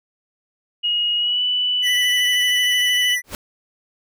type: tone with pitch glide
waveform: sine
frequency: 2882 to 2975 Hz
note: F#7 to F#7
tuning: -46 to +9 cents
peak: -17 dBFS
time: 0.83-3.16 s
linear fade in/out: 20 ms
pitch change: +55 cents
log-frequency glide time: 1.17-1.42 s
type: tone with vibrato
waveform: square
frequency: 1975.5 Hz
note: B6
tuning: in tune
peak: -20 dBFS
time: 1.82-3.22 s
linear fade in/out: 50 ms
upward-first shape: sine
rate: 13 Hz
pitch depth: 22 cents each way
type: noise with exponential growth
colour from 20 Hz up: pink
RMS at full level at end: -25 dBFS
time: 3.24-3.35 s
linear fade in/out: 0 ms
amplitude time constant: 23 ms
effects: none